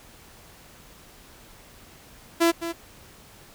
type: tone with echo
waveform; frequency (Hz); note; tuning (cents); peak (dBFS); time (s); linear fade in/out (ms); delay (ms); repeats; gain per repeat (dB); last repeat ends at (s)
sawtooth; 335.8; E4; +32; -13; 2.4-2.52; 20; 210; 1; -11; 2.73
effects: pink hiss -50 dBFS RMS until 3.54 s